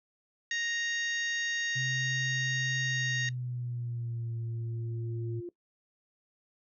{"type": "harmonic tone", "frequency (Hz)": 932.3, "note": "A#5", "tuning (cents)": 0, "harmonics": [2, 3, 4, 5, 6, 7], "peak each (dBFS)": [-32, -40, -38, -48, -46, -42], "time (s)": [0.51, 3.29], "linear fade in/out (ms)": 2}
{"type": "tone with pitch glide", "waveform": "sine", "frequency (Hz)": [130.81, 114.54], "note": ["C3", "A#2"], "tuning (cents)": [0, -30], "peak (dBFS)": -33, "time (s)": [1.75, 5.41], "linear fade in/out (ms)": 20, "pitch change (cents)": -230, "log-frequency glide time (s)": [2.8, 4.38]}
{"type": "tone with exponential growth", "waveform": "sine", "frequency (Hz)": 349.2, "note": "F4", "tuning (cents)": 0, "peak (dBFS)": -36, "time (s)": [3, 5.49], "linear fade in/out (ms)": 2, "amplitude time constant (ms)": 540}
{"effects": ["noise-tail reverb RT60 0.1 s tail -19 dB re dry"]}